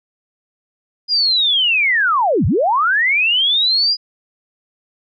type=linear two-way sweep; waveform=sine; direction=down then up; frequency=4954 to 69.5 to 4954 Hz; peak=-12 dBFS; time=1.08-3.97 s; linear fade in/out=50 ms; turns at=2.46 s; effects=none